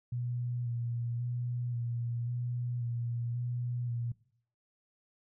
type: tone with vibrato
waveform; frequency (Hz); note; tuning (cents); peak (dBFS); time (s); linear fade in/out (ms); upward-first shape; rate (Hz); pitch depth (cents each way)
sine; 120.2; B2; -46; -32; 0.12-4.12; 5; square; 0.93; 23
effects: noise-tail reverb RT60 0.6 s tail -20 dB re dry